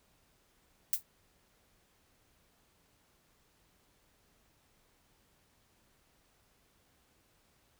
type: noise with exponential decay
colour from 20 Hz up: violet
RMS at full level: -25 dBFS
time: 0.93-1.03 s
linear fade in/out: 0 ms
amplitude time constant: 20 ms
effects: pink hiss -70 dBFS RMS until 7.79 s